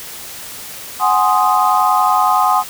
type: chord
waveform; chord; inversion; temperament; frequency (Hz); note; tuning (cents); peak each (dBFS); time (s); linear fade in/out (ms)
sine; Ab dominant seventh; third; equal; 740 / 830.6 / 1046.5 / 1244.5; Gb5 / Ab5 / C6 / Eb6; 0 / 0 / 0 / 0; -16; 0.99-2.64; 50
effects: white hiss -31 dBFS RMS until 2.69 s